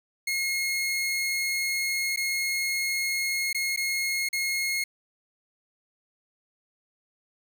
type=tone with dropouts; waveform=sawtooth; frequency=2157 Hz; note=C#7; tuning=48 cents flat; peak=-22 dBFS; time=0.27-4.84 s; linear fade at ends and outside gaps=5 ms; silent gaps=2.162-2.172 / 3.53-3.546 / 3.763-3.773 / 4.289-4.329 s; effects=none